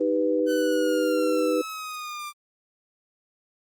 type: chord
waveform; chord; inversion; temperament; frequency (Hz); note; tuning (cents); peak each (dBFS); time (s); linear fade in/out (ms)
sine; Eb augmented; none; equal; 311.1 / 392 / 493.9; Eb4 / G4 / B4; 0 / 0 / 0; -25 / -28 / -23; 0-1.62; 10
type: exponential sweep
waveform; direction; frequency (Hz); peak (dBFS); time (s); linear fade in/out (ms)
sawtooth; down; 1520 to 1181; -29; 0.46-2.33; 50
effects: Opus 24 kbps